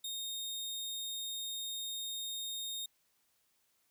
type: tone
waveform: sawtooth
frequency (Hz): 3700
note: A#7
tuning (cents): -14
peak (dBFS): -35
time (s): 0.04-2.86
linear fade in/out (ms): 5
effects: white hiss -75 dBFS RMS until 3.9 s